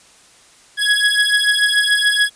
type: beating tone pair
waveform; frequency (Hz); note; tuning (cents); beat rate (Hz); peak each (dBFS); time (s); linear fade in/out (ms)
25% pulse; 1668 / 1674.9; G#6 / G#6; +7 / +14; 6.9; -12; 0.77-2.3; 50
effects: white hiss -48 dBFS RMS until 2.35 s + resampled to 22050 Hz